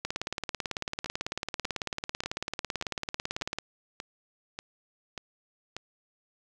two click trains, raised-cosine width 0.2 ms, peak -14 / -19 dBFS, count 65 / 9, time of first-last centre 0.05-3.586 / 1.06-5.766 s, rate 18.1 / 1.7 Hz, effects none

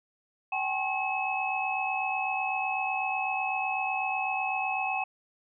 sine tone cluster, 765 / 833 / 1075 / 2578 Hz, G5 / G#5 / C6 / E7, -42 / +5 / +47 / -39 cents, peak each -31 / -35 / -38 / -31 dBFS, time 0.52-5.04 s, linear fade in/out 5 ms, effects none

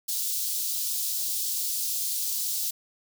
white high-pass noise, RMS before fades -29 dBFS, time 0.08-2.71 s, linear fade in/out 10 ms, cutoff 4000 Hz, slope 24 dB/octave, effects none

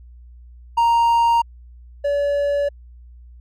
triangle tone pair in turn, 932.3 / 572.1 Hz, A#5 / D5, 0 / -45 cents, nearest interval minor sixth, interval 845 cents, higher first, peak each -11 / -15 dBFS, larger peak first, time 0.77-1.42 / 2.04-2.69 s, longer neither, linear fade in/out 10 ms, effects added 60 Hz sine -40 dBFS peak until 3.4 s

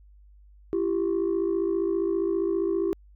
sine tone pair together, 337 / 392 Hz, E4 / G4, +38 / 0 cents, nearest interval minor third, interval 262 cents, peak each -24 dBFS, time 0.73-2.93 s, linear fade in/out 0 ms, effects tanh soft clip ceiling -19 dBFS + added 50 Hz sine -50 dBFS peak until 3.15 s

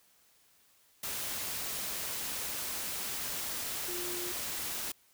sine tone in noise, 353.8 Hz, F4, 23 cents sharp, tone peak -40 dBFS, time 3.88-4.32 s, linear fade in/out 5 ms, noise white, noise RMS -37 dBFS, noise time 1.03-4.92 s, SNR -6 dB, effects white hiss -66 dBFS RMS until 5.13 s

